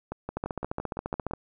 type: two click trains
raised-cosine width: 1 ms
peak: -19 / -16 dBFS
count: 8 / 15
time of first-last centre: 0.12-1.31 / 0.37-1.336 s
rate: 5.88 / 14.5 Hz
effects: none